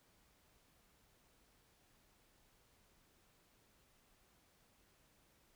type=silence; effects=pink hiss -72 dBFS RMS until 5.55 s